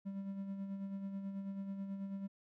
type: tone with tremolo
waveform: triangle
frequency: 196 Hz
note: G3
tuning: in tune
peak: -36 dBFS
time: 0.05-2.28 s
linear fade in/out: 20 ms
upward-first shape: sine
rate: 9.2 Hz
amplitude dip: 45%
effects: none